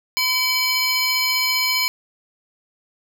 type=tone cluster; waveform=square; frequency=1019 / 2282 / 3042 / 4223 / 5080 Hz; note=C6 / C#7 / F#7 / C8 / D#8; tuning=-46 / +50 / +47 / +15 / +35 cents; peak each=-29 / -22 / -31 / -24 / -25 dBFS; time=0.17-1.88 s; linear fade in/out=0 ms; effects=none